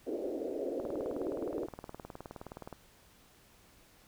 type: band-pass noise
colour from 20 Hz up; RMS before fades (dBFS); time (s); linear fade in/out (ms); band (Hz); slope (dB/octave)
pink; -37; 0.06-1.67; 20; 280 to 600; 48
type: click train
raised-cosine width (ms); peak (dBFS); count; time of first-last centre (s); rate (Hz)
1; -29; 38; 0.8-2.727; 19.2
effects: pink hiss -62 dBFS RMS until 4.07 s